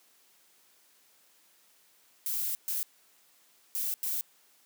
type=noise bursts at uneven times; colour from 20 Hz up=violet; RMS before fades=-32 dBFS; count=4; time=2.26-2.55 / 2.68-2.83 / 3.75-3.94 / 4.03-4.21 s; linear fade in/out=0 ms; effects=white hiss -64 dBFS RMS until 4.65 s + high-pass 200 Hz 12 dB/octave